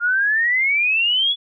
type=exponential sweep; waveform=sine; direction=up; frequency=1396.9 to 3444 Hz; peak=-15 dBFS; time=0-1.36 s; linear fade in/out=50 ms; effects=none